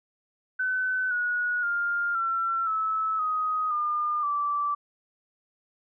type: tone with pitch steps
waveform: sine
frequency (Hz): 1513 / 1457.2 / 1403.5 / 1351.8 / 1302 / 1254 / 1207.8 / 1163.3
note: F#6 / F#6 / F6 / E6 / E6 / D#6 / D6 / D6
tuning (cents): +38 / -27 / +8 / +43 / -22 / +13 / +48 / -17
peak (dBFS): -24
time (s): 0.59-4.75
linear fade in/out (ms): 10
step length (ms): 520
effects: none